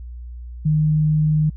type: tone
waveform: sine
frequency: 153.8 Hz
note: D#3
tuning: 20 cents flat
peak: -14 dBFS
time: 0.65-1.5 s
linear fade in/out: 10 ms
effects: added 60 Hz sine -31 dBFS peak until 1.56 s